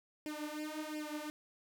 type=tone with flanger; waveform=sawtooth; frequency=304.3 Hz; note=D#4; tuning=38 cents flat; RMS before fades=-42 dBFS; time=0.26-1.3 s; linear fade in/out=0 ms; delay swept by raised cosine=0.38 to 6.18 ms; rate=1.4 Hz; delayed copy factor=+0.9; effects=none